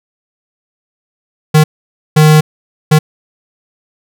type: tone bursts at uneven times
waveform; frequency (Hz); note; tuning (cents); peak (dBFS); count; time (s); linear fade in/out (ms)
square; 154; D#3; -17; -4; 3; 1.54-1.64 / 2.16-2.41 / 2.91-2.99; 10
effects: none